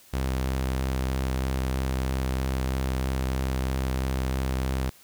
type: tone with vibrato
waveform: sawtooth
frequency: 65.41 Hz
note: C2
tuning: in tune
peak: -21 dBFS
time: 0.13-4.9 s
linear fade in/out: 10 ms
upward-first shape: sine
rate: 3.1 Hz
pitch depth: 15 cents each way
effects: white hiss -54 dBFS RMS until 5.03 s